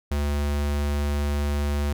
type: tone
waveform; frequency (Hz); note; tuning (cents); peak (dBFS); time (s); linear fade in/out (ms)
square; 72.5; D2; -22; -23; 0.11-1.93; 5
effects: none